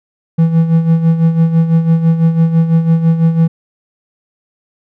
triangle tone with tremolo, 164.2 Hz, E3, 6 cents flat, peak -3 dBFS, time 0.38-3.48 s, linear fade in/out 10 ms, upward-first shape sine, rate 6 Hz, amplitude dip 65%, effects none

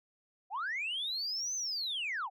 sine linear two-way sweep, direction up then down, 698.5 to 6272 to 698.5 Hz, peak -32 dBFS, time 0.5-2.3 s, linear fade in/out 50 ms, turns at 1.55 s, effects tanh soft clip ceiling -30 dBFS

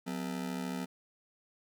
40% pulse ring-modulated tone, 218.6 Hz, A3, 11 cents flat, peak -31 dBFS, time 0.06-0.86 s, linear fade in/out 20 ms, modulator 36.7 Hz, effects none

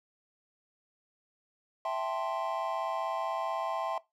triangle chord, A minor seventh, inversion second, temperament equal, 659.3 / 784 / 880 / 1046.5 Hz, E5 / G5 / A5 / C6, 0 / 0 / 0 / 0 cents, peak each -32 / -35 / -37 / -34 dBFS, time 1.85-3.98 s, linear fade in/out 2 ms, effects noise-tail reverb RT60 0.2 s tail -19 dB re dry

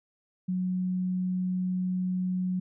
sine tone, 183.4 Hz, F#3, 15 cents flat, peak -26 dBFS, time 0.48-2.6 s, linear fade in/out 10 ms, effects none

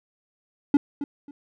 triangle tone with echo, 286 Hz, D4, 46 cents flat, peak -11 dBFS, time 0.74-0.77 s, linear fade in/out 2 ms, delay 270 ms, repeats 2, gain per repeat -13 dB, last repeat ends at 1.31 s, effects none

